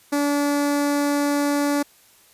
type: tone with notch filter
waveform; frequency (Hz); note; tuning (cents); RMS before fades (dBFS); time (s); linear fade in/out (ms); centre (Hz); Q
sawtooth; 287.9; D4; -34; -21; 0.12-1.83; 10; 3000; 1.5
effects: white hiss -54 dBFS RMS until 2.33 s + resampled to 32000 Hz